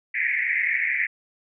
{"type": "band-pass noise", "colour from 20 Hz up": "pink", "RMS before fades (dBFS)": -24, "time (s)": [0.14, 1.07], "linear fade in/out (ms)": 10, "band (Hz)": [1800, 2300], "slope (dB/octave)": 96, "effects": []}